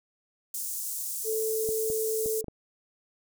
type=high-pass noise; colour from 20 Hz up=pink; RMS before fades=-34 dBFS; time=0.54-2.41 s; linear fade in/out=2 ms; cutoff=7100 Hz; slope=24 dB/octave
type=tone; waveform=sine; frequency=440 Hz; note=A4; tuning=in tune; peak=-27 dBFS; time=1.24-2.44 s; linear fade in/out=50 ms
type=clicks; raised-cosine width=2 ms; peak=-24 dBFS; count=5; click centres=1.69 / 1.901 / 2.26 / 2.443 / 2.483 s
effects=none